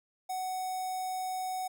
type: tone with notch filter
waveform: square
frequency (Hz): 745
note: F#5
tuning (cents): +12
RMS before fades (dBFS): -35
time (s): 0.29-1.68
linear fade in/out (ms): 10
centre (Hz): 2700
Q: 0.76
effects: none